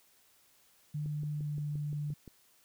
sine tone with pitch glide, 149.2 to 147.66 Hz, D3 to D3, +28 to +10 cents, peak -33 dBFS, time 0.94-2.14 s, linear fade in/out 10 ms, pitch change -18 cents, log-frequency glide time 1.32-1.55 s
click train, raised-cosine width 3 ms, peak -35 dBFS, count 8, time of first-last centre 1.06-2.277 s, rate 5.75 Hz
effects white hiss -66 dBFS RMS until 2.64 s

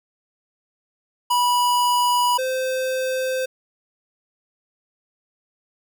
square tone pair in turn, 978 / 518.1 Hz, B5 / C5, -17 / -17 cents, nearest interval major seventh, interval 1100 cents, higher first, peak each -17 / -22 dBFS, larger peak first, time 1.3-2.38 / 2.38-3.46 s, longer neither, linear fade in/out 10 ms, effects none

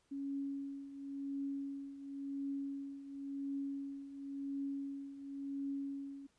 sine tone with tremolo, 277.6 Hz, C#4, 3 cents sharp, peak -36 dBFS, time 0.11-6.27 s, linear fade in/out 10 ms, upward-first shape triangle, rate 0.94 Hz, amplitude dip 75%, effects pink hiss -75 dBFS RMS until 6.38 s + resampled to 22050 Hz

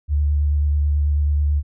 sine tone with vibrato, 73.3 Hz, D2, 3 cents flat, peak -15 dBFS, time 0.08-1.63 s, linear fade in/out 50 ms, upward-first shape sine, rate 9.2 Hz, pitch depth 20 cents each way, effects none

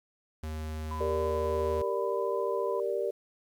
square tone, 78 Hz, D#2, 5 cents sharp, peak -35 dBFS, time 0.43-1.82 s, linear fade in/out 5 ms
sine tone with vibrato, 1001 Hz, B5, 23 cents sharp, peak -36 dBFS, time 0.91-2.8 s, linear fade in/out 2 ms, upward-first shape triangle, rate 0.84 Hz, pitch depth 11 cents each way
sine chord, G minor, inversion none, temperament equal with one note detuned, 392 / 466.2 / 585.6 Hz, G4 / Bb4 / D5, 0 / 0 / -5 cents, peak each -32 / -32 / -33 dBFS, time 1-3.11 s, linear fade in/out 10 ms
effects 10-bit

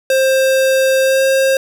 square tone with pitch glide, 529 to 534.5 Hz, C5 to C5, +19 to +37 cents, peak -11 dBFS, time 0.1-1.57 s, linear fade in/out 2 ms, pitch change +18 cents, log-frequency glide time 1.02-1.23 s, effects none

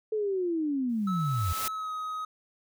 sine linear sweep, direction down, 440 to 78.5 Hz, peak -26 dBFS, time 0.12-1.53 s, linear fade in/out 5 ms
white noise with exponential growth, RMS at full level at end -31 dBFS, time 0.89-1.68 s, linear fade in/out 2 ms, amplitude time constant 170 ms
triangle tone with pitch glide, 1300 to 1260.8 Hz, E6 to D#6, -24 to +23 cents, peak -30 dBFS, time 1.07-2.25 s, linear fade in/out 5 ms, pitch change -53 cents, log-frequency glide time 1.66-1.92 s
effects none

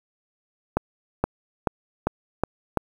accelerating click train, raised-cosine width 1 ms, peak -6 dBFS, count 6, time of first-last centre 0.77-2.773 s, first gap 470 ms, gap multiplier 0.92, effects 7-bit

